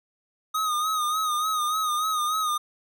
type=tone with vibrato; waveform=square; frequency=1244.5 Hz; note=D#6; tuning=in tune; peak=-24 dBFS; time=0.54-2.58 s; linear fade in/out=10 ms; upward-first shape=sine; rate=3.4 Hz; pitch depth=56 cents each way; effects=none